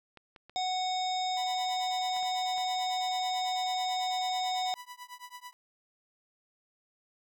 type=clicks; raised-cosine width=0.3 ms; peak=-34 dBFS; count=6; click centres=0.173 / 0.362 / 0.496 / 2.166 / 2.228 / 2.58 s
type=harmonic tone; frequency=740 Hz; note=F#5; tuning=in tune; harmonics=1 / 3 / 5 / 7 / 9 / 10; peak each=-30 / -44 / -36 / -42 / -53 / -48 dBFS; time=0.56-4.74 s; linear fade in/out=0 ms
type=tone with tremolo; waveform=sawtooth; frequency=987.8 Hz; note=B5; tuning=in tune; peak=-37 dBFS; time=1.37-5.53 s; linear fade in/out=0 ms; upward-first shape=triangle; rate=9.1 Hz; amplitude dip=100%
effects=none